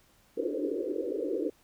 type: band-pass noise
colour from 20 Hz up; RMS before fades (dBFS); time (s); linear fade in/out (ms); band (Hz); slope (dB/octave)
pink; -32; 0.37-1.5; 5; 290 to 530; 96
effects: pink hiss -64 dBFS RMS until 1.63 s